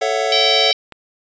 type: chord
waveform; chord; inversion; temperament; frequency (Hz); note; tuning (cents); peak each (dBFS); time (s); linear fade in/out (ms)
square; F# minor seventh; first; equal with one note detuned; 440 / 554.4 / 668.1 / 740; A4 / C#5 / E5 / F#5; 0 / 0 / +23 / 0; -23; 0.01-0.72; 10
type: harmonic tone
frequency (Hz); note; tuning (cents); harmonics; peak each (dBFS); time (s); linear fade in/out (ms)
770; G5; -31; 3 / 4 / 5 / 6 / 7; -22 / -19 / -18 / -22 / -22; 0.32-0.73; 2
type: click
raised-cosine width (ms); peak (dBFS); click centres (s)
0.3; -18; 0.923
effects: resampled to 16000 Hz